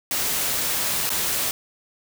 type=noise with dropouts; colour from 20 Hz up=white; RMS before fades=-24 dBFS; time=0.11-1.51 s; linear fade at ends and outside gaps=1 ms; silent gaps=1.093-1.102 s; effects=none